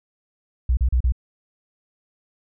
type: tone bursts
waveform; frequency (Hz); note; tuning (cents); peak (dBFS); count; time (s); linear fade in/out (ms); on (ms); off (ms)
sine; 61.7; B1; -1; -15; 4; 0.69-1.122; 5; 81; 36
effects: none